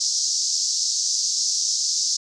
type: band-pass noise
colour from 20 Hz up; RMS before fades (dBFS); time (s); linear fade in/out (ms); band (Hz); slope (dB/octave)
pink; -23; 0-2.17; 10; 4800 to 6700; 48
effects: none